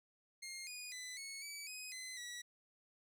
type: tone with pitch steps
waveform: 15% pulse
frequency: 2129 / 2464 / 2004 / 2198 / 2294 / 2516 / 2037 / 1937 Hz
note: C7 / D#7 / B6 / C#7 / D7 / D#7 / C7 / B6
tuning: +30 / -17 / +25 / -15 / -41 / +19 / -47 / -34 cents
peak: -39 dBFS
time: 0.42-2.42 s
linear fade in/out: 10 ms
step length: 250 ms
effects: none